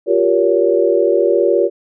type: chord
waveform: sine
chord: G half-diminished seventh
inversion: third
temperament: just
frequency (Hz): 352.8 / 392 / 470.4 / 564.5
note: F4 / G4 / Bb4 / Db5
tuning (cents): +18 / 0 / +16 / +31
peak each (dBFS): -16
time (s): 0.06-1.7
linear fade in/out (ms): 50
effects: none